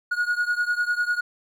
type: beating tone pair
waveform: triangle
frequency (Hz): 1443 / 1453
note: F#6 / F#6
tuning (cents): -44 / -32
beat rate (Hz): 10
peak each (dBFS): -22 / -24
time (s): 0.11-1.21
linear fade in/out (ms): 10
effects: none